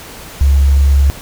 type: tone with quantisation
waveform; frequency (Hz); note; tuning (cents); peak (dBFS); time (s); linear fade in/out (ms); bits
sine; 69.3; C#2; 0; -6; 0.41-1.1; 0; 6
effects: pink hiss -32 dBFS RMS until 1.21 s